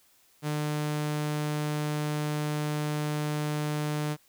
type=tone; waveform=sawtooth; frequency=150 Hz; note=D3; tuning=37 cents sharp; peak=-24 dBFS; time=0.42-4.17 s; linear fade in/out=50 ms; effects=white hiss -63 dBFS RMS until 4.28 s